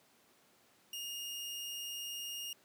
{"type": "tone", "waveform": "sawtooth", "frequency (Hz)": 2840, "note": "F7", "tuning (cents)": 28, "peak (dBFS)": -37, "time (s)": [0.93, 2.53], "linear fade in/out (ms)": 2, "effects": ["pink hiss -67 dBFS RMS until 2.64 s", "high-pass 200 Hz 12 dB/octave"]}